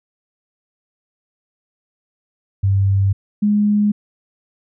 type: tone pair in turn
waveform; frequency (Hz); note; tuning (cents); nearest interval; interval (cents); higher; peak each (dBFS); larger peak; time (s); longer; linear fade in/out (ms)
sine; 98 / 207.7; G2 / G#3; 0 / 0; octave + minor second; 1300; second; -12; neither; 2.63-3.13 / 3.42-3.92; neither; 10
effects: none